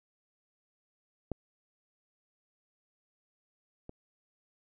clicks, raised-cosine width 2 ms, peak -20 / -30 dBFS, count 2, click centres 1.317 / 3.894 s, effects none

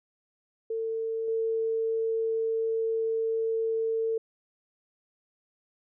sine tone with level steps, 449.3 Hz, A4, 36 cents sharp, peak -28 / -25 dBFS, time 0.7-4.18 s, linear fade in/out 5 ms, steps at 1.28 s, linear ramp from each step 2 ms, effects none

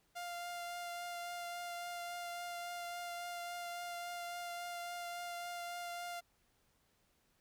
sawtooth tone with vibrato, 698.5 Hz, F5, in tune, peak -38 dBFS, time 0.15-6.21 s, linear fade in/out 20 ms, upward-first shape triangle, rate 3.6 Hz, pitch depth 13 cents each way, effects pink hiss -75 dBFS RMS until 7.4 s

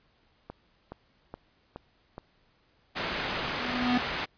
click train, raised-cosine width 1 ms, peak -25 dBFS, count 5, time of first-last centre 0.5-2.181 s, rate 2.38 Hz
white low-pass noise, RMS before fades -33 dBFS, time 2.95-4.26 s, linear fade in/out 20 ms, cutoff 2700 Hz, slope 12 dB/octave
square tone with exponential growth, 246.9 Hz, B3, in tune, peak -22 dBFS, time 3.19-3.98 s, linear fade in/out 5 ms, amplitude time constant 170 ms
effects pink hiss -67 dBFS RMS until 4.37 s + resampled to 11025 Hz

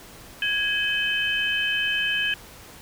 sine tone cluster, 1656 / 2556 / 3065 Hz, G#6 / D#7 / G7, -5 / +46 / -40 cents, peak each -26 dBFS, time 0.42-2.34 s, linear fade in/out 2 ms, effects pink hiss -45 dBFS RMS until 2.81 s

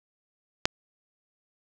click, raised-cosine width 0.2 ms, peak -3 dBFS, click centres 0.655 s, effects none

